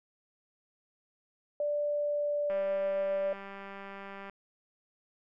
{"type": "tone with pitch glide", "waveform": "sine", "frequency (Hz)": [587.3, 583.6], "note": ["D5", "D5"], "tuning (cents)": [0, -11], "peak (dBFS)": -28, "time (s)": [1.6, 3.33], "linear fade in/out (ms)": 2, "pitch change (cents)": -11, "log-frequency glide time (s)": [1.82, 2.84]}
{"type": "click train", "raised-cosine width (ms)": 0.5, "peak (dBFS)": -30, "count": 355, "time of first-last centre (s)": [2.5, 4.297], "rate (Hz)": 197}
{"effects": []}